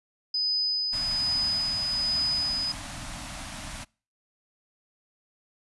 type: tone with tremolo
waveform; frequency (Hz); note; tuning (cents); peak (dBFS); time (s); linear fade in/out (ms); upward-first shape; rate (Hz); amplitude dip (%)
sine; 5000; D#8; +8; -23; 0.34-2.72; 5; sine; 1.2; 30
type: band-stop noise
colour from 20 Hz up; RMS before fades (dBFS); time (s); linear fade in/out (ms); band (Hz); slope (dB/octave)
pink; -38; 0.92-3.85; 20; 310 to 570; 96
effects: noise-tail reverb RT60 0.4 s tail -26 dB re dry + resampled to 24000 Hz